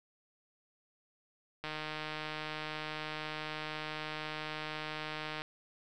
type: click train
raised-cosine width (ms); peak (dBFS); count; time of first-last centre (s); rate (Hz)
0.3; -23; 583; 1.64-5.419; 154
effects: none